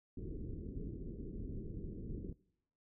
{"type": "low-pass noise", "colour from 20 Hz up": "pink", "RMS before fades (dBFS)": -44, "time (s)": [0.17, 2.33], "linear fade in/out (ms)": 5, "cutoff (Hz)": 420, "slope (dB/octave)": 48, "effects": ["noise-tail reverb RT60 0.8 s tail -24 dB re dry"]}